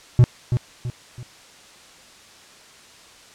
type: tone with echo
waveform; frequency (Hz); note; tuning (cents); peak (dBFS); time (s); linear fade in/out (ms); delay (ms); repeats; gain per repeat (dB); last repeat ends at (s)
triangle; 122.5; B2; -14; -6; 0.19-0.24; 0; 330; 3; -8; 1.23
effects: white hiss -47 dBFS RMS until 3.34 s + low-pass 7000 Hz 12 dB/octave